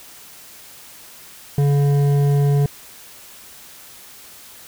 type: tone with hard clipping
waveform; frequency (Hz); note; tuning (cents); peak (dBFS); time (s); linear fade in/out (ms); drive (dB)
sine; 142.3; C#3; +46; -15; 1.58-2.66; 2; 9
effects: white hiss -42 dBFS RMS until 4.67 s